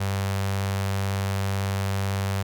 sawtooth tone with notch filter, 98 Hz, G2, in tune, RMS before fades -26 dBFS, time 0-2.43 s, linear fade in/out 10 ms, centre 290 Hz, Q 1.1, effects none

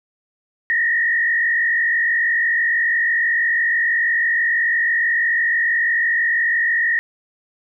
sine tone with frequency modulation, 1864.7 Hz, A#6, in tune, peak -15 dBFS, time 0.7-6.99 s, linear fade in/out 0 ms, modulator 46.1 Hz, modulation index 1.4, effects none

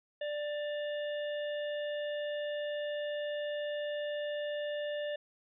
harmonic tone with a mistuned harmonic, 590 Hz, D5, 8 cents sharp, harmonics 1 / 3 / 5 / 6, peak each -34 / -44 / -48 / -50 dBFS, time 0.21-5.16 s, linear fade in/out 5 ms, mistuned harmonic 5, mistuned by -61 cents, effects none

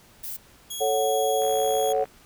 violet noise, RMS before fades -34 dBFS, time 0.23-0.37 s, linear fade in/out 10 ms
15% pulse tone, 3322 Hz, G#7, in tune, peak -24 dBFS, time 0.7-1.93 s, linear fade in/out 10 ms
sine chord, F# minor, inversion first, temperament equal, 440 / 554.4 / 740 Hz, A4 / C#5 / F#5, 0 / 0 / 0 cents, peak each -25 dBFS, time 0.8-2.05 s, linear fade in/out 20 ms
click train, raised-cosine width 0.5 ms, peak -28 dBFS, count 43, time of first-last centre 1.42-2.055 s, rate 66.1 Hz
effects pink hiss -54 dBFS RMS until 2.25 s

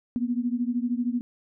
sine beating tone pair, 237.8 / 250.8 Hz, A#3 / B3, +35 / +27 cents, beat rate 13 Hz, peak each -26 / -28 dBFS, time 0.16-1.21 s, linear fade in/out 0 ms, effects none

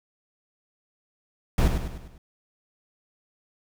brown noise with echo, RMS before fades -19 dBFS, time 1.58-1.68 s, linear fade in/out 2 ms, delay 100 ms, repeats 5, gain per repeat -6 dB, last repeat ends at 2.18 s, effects none

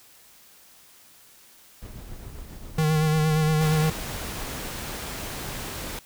brown noise with tremolo, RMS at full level -37 dBFS, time 1.82-4.47 s, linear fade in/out 0 ms, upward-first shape triangle, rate 7.4 Hz, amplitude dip 50%
square tone with vibrato, 155.56 Hz, D#3, in tune, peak -20 dBFS, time 2.78-3.9 s, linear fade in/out 5 ms, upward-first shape sine, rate 8.6 Hz, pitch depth 32 cents each way
pink noise, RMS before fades -34 dBFS, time 3.61-5.99 s, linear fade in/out 2 ms
effects white hiss -53 dBFS RMS until 6.05 s

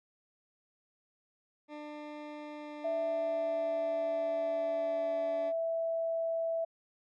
20% pulse tone with pitch glide, 298.5 to 288.2 Hz, D4 to D4, +28 to -33 cents, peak -37 dBFS, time 1.68-5.53 s, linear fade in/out 50 ms, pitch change -61 cents, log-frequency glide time 2.55-5.2 s
sine tone, 659.3 Hz, E5, in tune, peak -30 dBFS, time 2.84-6.65 s, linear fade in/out 10 ms
effects low-pass 3000 Hz 12 dB/octave

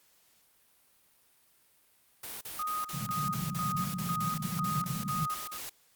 white noise bursts, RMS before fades -41 dBFS, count 16, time 2.23-5.695 s, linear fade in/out 5 ms, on 180 ms, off 39 ms
sine tone with tremolo, 1244.5 Hz, D#6, in tune, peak -31 dBFS, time 2.59-5.58 s, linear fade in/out 5 ms, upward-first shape square, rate 2 Hz, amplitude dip 70%
pink band-pass noise, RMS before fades -36 dBFS, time 2.93-5.27 s, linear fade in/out 20 ms, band 130 to 200 Hz, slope 48 dB/octave
effects white hiss -66 dBFS RMS until 5.95 s + Opus 48 kbps

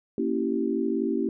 sine chord, A# diminished seventh, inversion none, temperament equal with one note detuned, 233.1 / 277.2 / 329.6 / 387.9 Hz, A#3 / C#4 / E4 / G4, 0 / 0 / 0 / -18 cents, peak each -29 dBFS, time 0.18-1.29 s, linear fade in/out 2 ms, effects none

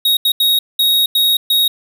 square tone bursts at uneven times, 3768 Hz, A#7, 18 cents sharp, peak -11 dBFS, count 6, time 0.05-0.17 / 0.25-0.32 / 0.4-0.59 / 0.79-1.06 / 1.15-1.37 / 1.5-1.68 s, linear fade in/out 5 ms, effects none

